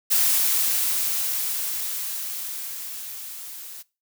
blue noise with level ramp, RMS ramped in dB -19 to -39 dBFS, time 0.1-3.83 s, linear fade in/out 20 ms, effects noise-tail reverb RT60 0.3 s tail -22 dB re dry

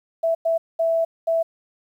sine tone bursts at uneven times, 659.3 Hz, E5, in tune, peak -17 dBFS, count 4, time 0.23-0.35 / 0.45-0.58 / 0.79-1.05 / 1.27-1.43 s, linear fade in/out 10 ms, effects 9-bit

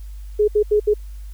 sine tone bursts at uneven times, 419.7 Hz, G#4, 18 cents sharp, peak -12 dBFS, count 4, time 0.39-0.48 / 0.55-0.63 / 0.71-0.8 / 0.87-0.94 s, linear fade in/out 10 ms, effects added 50 Hz sine -31 dBFS peak until 1.33 s + white hiss -55 dBFS RMS until 1.33 s

